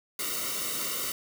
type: noise with comb filter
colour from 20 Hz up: white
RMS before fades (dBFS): -32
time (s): 0.19-1.12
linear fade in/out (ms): 2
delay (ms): 1.2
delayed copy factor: -0.9
effects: none